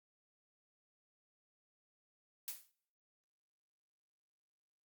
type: noise with exponential decay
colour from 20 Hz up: blue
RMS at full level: -39 dBFS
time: 2.48-2.71 s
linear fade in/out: 1 ms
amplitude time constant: 48 ms
effects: noise-tail reverb RT60 0.7 s tail -25 dB re dry + Opus 48 kbps